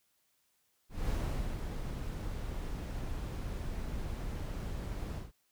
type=noise with ADSR envelope; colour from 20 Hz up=brown; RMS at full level=-32 dBFS; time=0.89-5.32 s; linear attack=200 ms; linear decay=480 ms; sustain=-6 dB; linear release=160 ms; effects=white hiss -75 dBFS RMS until 5.51 s